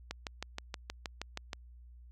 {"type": "click train", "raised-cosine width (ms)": 0.2, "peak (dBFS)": -20, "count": 10, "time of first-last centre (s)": [0.11, 1.532], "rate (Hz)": 6.33, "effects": ["added 60 Hz sine -51 dBFS peak until 2.11 s"]}